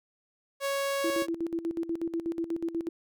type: tone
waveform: sawtooth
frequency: 554.4 Hz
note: C#5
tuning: in tune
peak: -24 dBFS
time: 0.6-1.27 s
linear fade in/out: 50 ms
type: tone with tremolo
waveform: sine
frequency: 333.3 Hz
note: E4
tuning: 19 cents sharp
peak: -27 dBFS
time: 1.04-2.89 s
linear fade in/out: 5 ms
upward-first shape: square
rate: 8.2 Hz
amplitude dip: 75%
effects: none